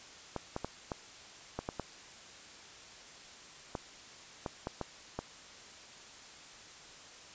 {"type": "clicks", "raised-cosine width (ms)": 1, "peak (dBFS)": -21, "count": 12, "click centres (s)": [0.363, 0.564, 0.646, 0.918, 1.59, 1.689, 1.797, 3.752, 4.462, 4.671, 4.813, 5.19], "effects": ["white hiss -52 dBFS RMS until 7.34 s", "resampled to 16000 Hz"]}